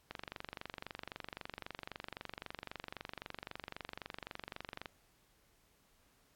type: click train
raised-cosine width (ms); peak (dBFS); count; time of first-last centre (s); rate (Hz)
0.3; -26; 114; 0.11-4.858; 23.8
effects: pink hiss -71 dBFS RMS until 6.35 s + AAC 64 kbps